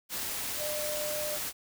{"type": "tone in noise", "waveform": "sine", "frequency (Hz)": 601, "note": "D5", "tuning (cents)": 40, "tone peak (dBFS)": -34, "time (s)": [0.57, 1.39], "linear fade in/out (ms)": 50, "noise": "white", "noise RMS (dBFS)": -35, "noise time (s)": [0.09, 1.53], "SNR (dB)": -2, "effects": []}